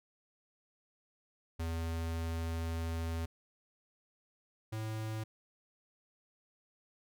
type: tone pair in turn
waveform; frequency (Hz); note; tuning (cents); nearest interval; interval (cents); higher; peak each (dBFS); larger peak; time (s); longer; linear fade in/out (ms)
square; 82.41 / 109.62; E2 / A2; 0 / -6; perfect fourth; 494; second; -35 / -37; first; 1.59-3.26 / 4.72-5.24; first; 10
effects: none